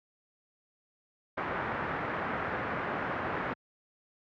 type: low-pass noise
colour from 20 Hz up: white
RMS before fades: -34 dBFS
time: 1.37-3.54 s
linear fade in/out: 10 ms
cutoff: 1700 Hz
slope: 24 dB/octave
effects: high-pass 80 Hz 12 dB/octave